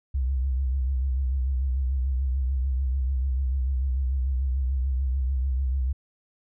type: tone with vibrato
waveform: sine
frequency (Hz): 65.41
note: C2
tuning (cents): 0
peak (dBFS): -22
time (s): 0.14-5.93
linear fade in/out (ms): 10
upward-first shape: triangle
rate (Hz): 6.8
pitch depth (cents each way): 100
effects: none